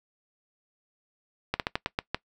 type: slowing click train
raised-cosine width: 0.3 ms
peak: -10 dBFS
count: 7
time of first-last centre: 1.54-2.146 s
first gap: 58 ms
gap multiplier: 1.22
effects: noise-tail reverb RT60 0.1 s tail -21 dB re dry